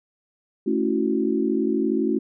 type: chord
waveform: sine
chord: F# minor seventh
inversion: first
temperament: equal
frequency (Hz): 220 / 277.2 / 329.6 / 370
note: A3 / C#4 / E4 / F#4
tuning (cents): 0 / 0 / 0 / 0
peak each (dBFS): -25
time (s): 0.66-2.19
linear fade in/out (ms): 10
effects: none